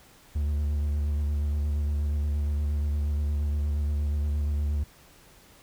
triangle tone with vibrato, 73.42 Hz, D2, in tune, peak -22 dBFS, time 0.35-4.84 s, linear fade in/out 10 ms, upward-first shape square, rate 8.5 Hz, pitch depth 22 cents each way, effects pink hiss -55 dBFS RMS until 5.62 s

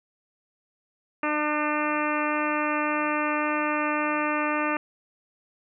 harmonic tone, 300.3 Hz, D4, 39 cents sharp, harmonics 1 / 2 / 3 / 4 / 5 / 6 / 7 / 8 / 9, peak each -29 / -31 / -32 / -29 / -34 / -34 / -37 / -35 / -36 dBFS, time 1.23-4.77 s, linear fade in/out 2 ms, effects none

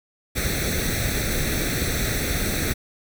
pink noise with comb filter, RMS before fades -24 dBFS, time 0.35-2.74 s, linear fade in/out 20 ms, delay 0.5 ms, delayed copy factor +0.8, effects none

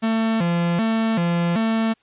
45% pulse tone with vibrato, 196 Hz, G3, in tune, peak -18 dBFS, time 0.02-1.94 s, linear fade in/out 20 ms, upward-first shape square, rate 1.3 Hz, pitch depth 230 cents each way, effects white hiss -62 dBFS RMS until 2.02 s + resampled to 8000 Hz

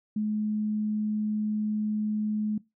sine tone, 212.7 Hz, G#3, 42 cents sharp, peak -25 dBFS, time 0.16-2.58 s, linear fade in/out 5 ms, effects noise-tail reverb RT60 0.2 s tail -20 dB re dry

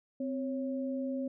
sine tone pair together, 259.9 / 550.7 Hz, C4 / C#5, -11 / -11 cents, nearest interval octave + minor second, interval 1300 cents, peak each -33 / -38 dBFS, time 0.2-1.28 s, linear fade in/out 5 ms, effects none

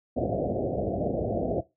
white low-pass noise, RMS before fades -28 dBFS, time 0.16-1.61 s, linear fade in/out 10 ms, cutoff 710 Hz, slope 96 dB/octave, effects noise-tail reverb RT60 0.2 s tail -17 dB re dry + high-pass 60 Hz 12 dB/octave

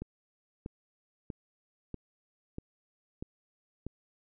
click train, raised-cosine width 3 ms, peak -25 dBFS, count 7, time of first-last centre 0.02-3.866 s, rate 1.56 Hz, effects none

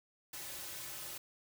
white noise with comb filter, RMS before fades -45 dBFS, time 0.33-1.18 s, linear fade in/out 5 ms, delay 4.3 ms, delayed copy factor -0.85, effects none

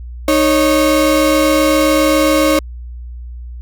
35% pulse tone pair together, 308.7 / 550 Hz, D#4 / C#5, -14 / -14 cents, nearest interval minor seventh, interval 1000 cents, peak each -11 dBFS, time 0.28-2.59 s, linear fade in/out 2 ms, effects added 60 Hz sine -26 dBFS peak until 3.61 s

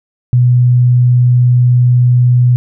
sine tone, 123.47 Hz, B2, in tune, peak -5 dBFS, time 0.33-2.56 s, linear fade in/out 0 ms, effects none

